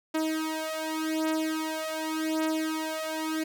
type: beating tone pair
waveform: sawtooth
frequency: 315.4 / 316.27 Hz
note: D#4 / D#4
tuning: +24 / +28 cents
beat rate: 0.87 Hz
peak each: -27 dBFS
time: 0.14-3.44 s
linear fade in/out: 10 ms
effects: none